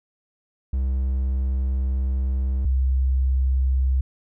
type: tone pair in turn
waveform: triangle / sine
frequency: 65.41 / 65.41 Hz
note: C2 / C2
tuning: 0 / 0 cents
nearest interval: unison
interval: 0 cents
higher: neither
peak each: -18 / -17 dBFS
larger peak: second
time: 0.73-2.65 / 2.65-4.01 s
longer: first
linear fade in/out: 5 ms
effects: none